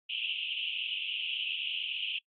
pink band-pass noise, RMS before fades -35 dBFS, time 0.09-2.19 s, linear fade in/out 10 ms, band 2600 to 3200 Hz, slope 96 dB/octave, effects noise-tail reverb RT60 0.1 s tail -26 dB re dry + AAC 32 kbps

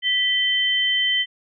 sine tone pair together, 1973 / 3090 Hz, B6 / G7, -2 / -26 cents, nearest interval minor sixth, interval 776 cents, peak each -22 / -19 dBFS, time 0.02-1.26 s, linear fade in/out 50 ms, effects none

